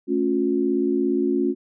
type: chord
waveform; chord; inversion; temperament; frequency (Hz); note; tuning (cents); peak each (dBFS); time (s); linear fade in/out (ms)
sine; A augmented; none; equal with one note detuned; 220 / 277.2 / 357; A3 / C#4 / E#4; 0 / 0 / +38; -26 / -22 / -22; 0.07-1.55; 50
effects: none